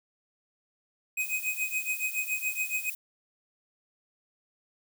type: tone with tremolo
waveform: square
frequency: 2515 Hz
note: D#7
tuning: 18 cents sharp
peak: -26 dBFS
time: 1.17-2.9 s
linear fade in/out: 5 ms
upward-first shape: triangle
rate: 7.1 Hz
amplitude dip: 100%
type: noise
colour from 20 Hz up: violet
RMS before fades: -39 dBFS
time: 1.2-2.95 s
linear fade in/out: 5 ms
effects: none